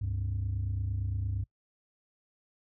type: tone pair together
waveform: sine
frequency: 70.25 / 99 Hz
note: C#2 / G2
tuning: +24 / +18 cents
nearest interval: tritone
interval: 594 cents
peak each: -33 / -29 dBFS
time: 0.01-1.44 s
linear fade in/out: 10 ms
effects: noise-tail reverb RT60 0.1 s tail -24 dB re dry + tanh soft clip ceiling -26 dBFS